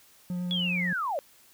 triangle tone with vibrato, 178.5 Hz, F3, 38 cents sharp, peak -27 dBFS, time 0.3-0.93 s, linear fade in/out 2 ms, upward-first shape square, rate 9.4 Hz, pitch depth 9 cents each way
sine linear sweep, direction down, 3423 to 523.3 Hz, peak -27 dBFS, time 0.51-1.19 s, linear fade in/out 0 ms
effects white hiss -58 dBFS RMS until 1.53 s

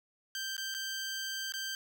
15% pulse tone with dropouts, 1568 Hz, G6, in tune, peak -29 dBFS, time 0.35-1.75 s, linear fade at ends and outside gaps 1 ms, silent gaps 0.567-0.579 / 0.742-0.747 / 1.522-1.538 s, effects none

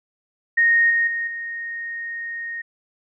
sine tone with level steps, 1858 Hz, A#6, 6 cents flat, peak -13 / -16 / -22 / -27 dBFS, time 0.57-2.62 s, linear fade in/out 10 ms, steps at 0.9 / 1.07 / 1.27 s, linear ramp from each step 5 ms, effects none

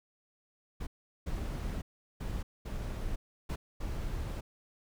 brown noise bursts at uneven times, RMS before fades -36 dBFS, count 6, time 0.8-0.87 / 1.26-1.82 / 2.2-2.43 / 2.65-3.16 / 3.49-3.56 / 3.8-4.41 s, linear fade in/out 10 ms, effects none

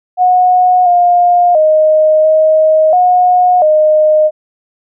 sine tone with pitch steps, 729 / 707 / 621 / 627 / 724 / 616 Hz, F#5 / F5 / D#5 / D#5 / F#5 / D#5, -26 / +21 / -3 / +13 / -38 / -17 cents, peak -5 dBFS, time 0.17-4.31 s, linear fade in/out 50 ms, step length 690 ms, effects none

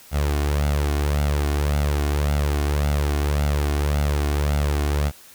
sawtooth tone with flanger, 72.9 Hz, D2, 12 cents flat, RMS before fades -21 dBFS, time 0.11-5.12 s, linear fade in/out 50 ms, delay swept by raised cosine 1.4 to 2.8 ms, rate 1.8 Hz, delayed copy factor +0.55, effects white hiss -47 dBFS RMS until 5.34 s

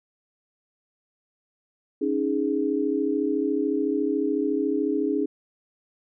sine chord, C# suspended second, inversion none, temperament equal, 277.2 / 311.1 / 415.3 Hz, C#4 / D#4 / G#4, 0 / 0 / 0 cents, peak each -26 dBFS, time 2.01-5.26 s, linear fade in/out 10 ms, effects none

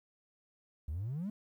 triangle exponential sweep, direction up, 69.2 to 220 Hz, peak -32 dBFS, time 0.88-1.3 s, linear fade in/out 5 ms, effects tanh soft clip ceiling -31 dBFS + 12-bit

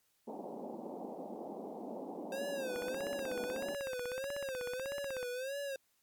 pink band-pass noise, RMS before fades -44 dBFS, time 0.27-3.75 s, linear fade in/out 10 ms, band 200 to 860 Hz, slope 48 dB/octave
square tone with vibrato, 528 Hz, C5, 16 cents sharp, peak -38 dBFS, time 2.32-5.76 s, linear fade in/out 2 ms, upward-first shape sine, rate 1.6 Hz, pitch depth 130 cents each way
click train, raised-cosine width 0.5 ms, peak -29 dBFS, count 41, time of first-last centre 2.76-5.229 s, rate 16.2 Hz
effects white hiss -75 dBFS RMS until 6.02 s + MP3 96 kbps

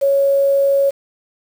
sine tone with quantisation, 554.4 Hz, C#5, in tune, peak -11 dBFS, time 0.01-0.91 s, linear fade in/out 20 ms, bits 6, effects none

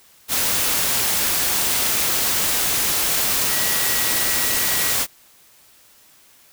sine tone in noise, 1925 Hz, B6, 45 cents flat, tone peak -30 dBFS, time 3.47-4.96 s, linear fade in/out 50 ms, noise white, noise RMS -20 dBFS, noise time 0.28-5.07 s, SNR -13 dB, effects white hiss -52 dBFS RMS until 6.52 s

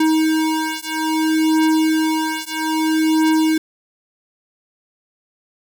square beating tone pair, 315.7 / 316.31 Hz, D#4 / D#4, +25 / +29 cents, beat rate 0.61 Hz, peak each -19 / -19 dBFS, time 0-3.58 s, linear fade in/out 5 ms, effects none

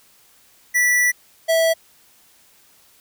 square tone pair in turn, 1961 / 654.4 Hz, B6 / E5, -13 / -13 cents, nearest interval octave + perfect fifth, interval 1900 cents, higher first, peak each -15 dBFS, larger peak neither, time 0.74-1.12 / 1.48-1.74 s, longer first, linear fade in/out 20 ms, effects white hiss -54 dBFS RMS until 3 s

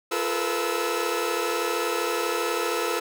sawtooth tone cluster, 345.3 / 430.1 / 465.8 / 498.3 / 1309 Hz, F4 / A4 / A#4 / B4 / E6, -20 / -39 / -1 / +15 / -13 cents, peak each -27 dBFS, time 0.11-3 s, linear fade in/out 10 ms, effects none

